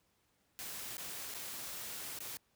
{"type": "noise with dropouts", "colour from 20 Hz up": "white", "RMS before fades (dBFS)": -44, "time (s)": [0.59, 2.37], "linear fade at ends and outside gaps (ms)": 0, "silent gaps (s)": [[0.969, 0.981], [1.34, 1.346], [2.188, 2.204]], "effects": ["pink hiss -75 dBFS RMS until 2.55 s", "high-pass 60 Hz 12 dB/octave"]}